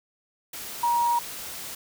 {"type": "tone in noise", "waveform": "sine", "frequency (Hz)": 948, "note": "A#5", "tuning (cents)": 29, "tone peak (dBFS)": -20, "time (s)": [0.83, 1.19], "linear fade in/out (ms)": 5, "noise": "white", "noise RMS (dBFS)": -37, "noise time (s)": [0.53, 1.75], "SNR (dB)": 14, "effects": []}